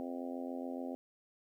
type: harmonic tone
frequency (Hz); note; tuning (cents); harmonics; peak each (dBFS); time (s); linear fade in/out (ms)
87; F2; -6; 3 / 4 / 5 / 6 / 7 / 8 / 9; -40 / -48 / -51 / -47 / -48 / -51 / -52; 0-0.95; 0
effects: 12-bit